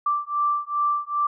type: beating tone pair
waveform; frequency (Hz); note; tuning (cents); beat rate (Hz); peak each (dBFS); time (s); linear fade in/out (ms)
sine; 1172 / 1174.5; D6 / D6; -4 / 0; 2.5; -24; 0.06-1.27; 5
effects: none